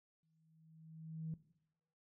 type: tone with exponential growth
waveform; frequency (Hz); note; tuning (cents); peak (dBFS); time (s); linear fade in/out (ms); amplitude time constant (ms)
sine; 160; D#3; +49; -38; 0.23-1.34; 2; 240
effects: noise-tail reverb RT60 0.8 s tail -17 dB re dry + tanh soft clip ceiling -34 dBFS